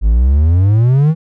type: exponential sweep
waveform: triangle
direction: up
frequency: 49.93 to 164.81 Hz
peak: -5 dBFS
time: 0.01-1.15 s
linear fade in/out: 50 ms
effects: none